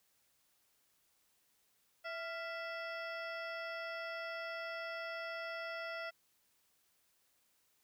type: harmonic tone with a mistuned harmonic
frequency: 661 Hz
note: E5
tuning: 5 cents sharp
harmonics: 1 / 2 / 3 / 4 / 5 / 7 / 8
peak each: -44 / -45 / -47 / -52 / -56 / -59 / -55 dBFS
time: 2.04-6.11 s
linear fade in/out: 20 ms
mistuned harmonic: 2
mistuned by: +83 cents
effects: white hiss -75 dBFS RMS until 7.83 s